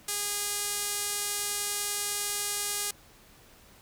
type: tone with band-pass filter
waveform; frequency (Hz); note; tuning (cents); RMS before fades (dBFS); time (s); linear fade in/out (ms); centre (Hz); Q
sawtooth; 410.1; G#4; -22; -32; 0.08-2.91; 5; 9400; 1.2
effects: pink hiss -56 dBFS RMS until 3.81 s